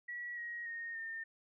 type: tone with pitch steps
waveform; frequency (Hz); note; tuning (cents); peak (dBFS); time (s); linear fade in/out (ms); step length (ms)
sine; 1931 / 1891.3 / 1852.3 / 1814.2; B6 / A#6 / A#6 / A#6; -39 / +25 / -12 / -47; -40; 0.08-1.24; 10; 290
effects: none